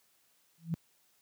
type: tone with exponential growth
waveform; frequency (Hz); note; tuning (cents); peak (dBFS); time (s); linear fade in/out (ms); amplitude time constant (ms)
sine; 165.3; E3; +5; -25; 0.58-0.74; 0; 33
effects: white hiss -70 dBFS RMS until 1.21 s + high-pass 100 Hz 12 dB/octave